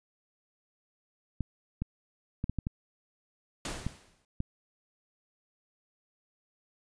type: clicks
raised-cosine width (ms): 5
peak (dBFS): -19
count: 8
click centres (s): 1.407 / 1.82 / 2.441 / 2.496 / 2.587 / 2.669 / 3.866 / 4.404
type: noise with exponential decay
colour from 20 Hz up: pink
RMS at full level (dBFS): -34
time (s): 3.65-4.25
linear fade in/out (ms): 2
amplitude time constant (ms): 130
effects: resampled to 22050 Hz